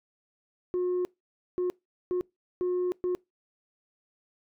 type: tone bursts at uneven times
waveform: sine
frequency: 360.6 Hz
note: F#4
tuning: 45 cents flat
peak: -23 dBFS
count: 5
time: 0.74-1.05 / 1.58-1.7 / 2.11-2.21 / 2.61-2.92 / 3.04-3.15 s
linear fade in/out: 0 ms
effects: noise-tail reverb RT60 0.2 s tail -25 dB re dry + tanh soft clip ceiling -24 dBFS